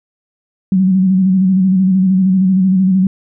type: tone with vibrato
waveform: sine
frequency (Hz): 188.1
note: F#3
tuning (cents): +29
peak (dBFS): -8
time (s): 0.72-3.07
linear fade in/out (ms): 2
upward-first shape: square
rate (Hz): 13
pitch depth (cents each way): 41
effects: none